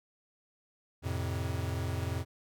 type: chord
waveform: square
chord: F major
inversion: none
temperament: equal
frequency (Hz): 87.31 / 110 / 130.81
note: F2 / A2 / C3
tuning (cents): 0 / 0 / 0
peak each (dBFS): -35 / -38 / -39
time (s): 1.02-2.25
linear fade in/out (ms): 50
effects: none